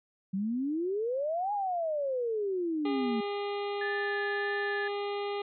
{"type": "exponential two-way sweep", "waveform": "sine", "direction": "up then down", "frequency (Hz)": [185.2, 840, 220.1], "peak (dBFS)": -28, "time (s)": [0.33, 3.21], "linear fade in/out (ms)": 10, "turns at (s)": 1.53}
{"type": "harmonic tone", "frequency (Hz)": 406.1, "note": "G#4", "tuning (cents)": -39, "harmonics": [1, 2, 3, 5, 6, 7, 8, 9, 10], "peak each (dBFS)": [-32, -38, -42, -46, -48, -49, -50, -51, -52], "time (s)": [2.85, 5.42], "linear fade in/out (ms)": 5}
{"type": "tone with vibrato", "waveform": "sine", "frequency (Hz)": 1736, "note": "A6", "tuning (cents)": -24, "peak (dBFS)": -32, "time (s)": [3.81, 4.88], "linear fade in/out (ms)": 5, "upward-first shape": "sine", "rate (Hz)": 1.7, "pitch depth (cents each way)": 11}
{"effects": ["MP3 96 kbps"]}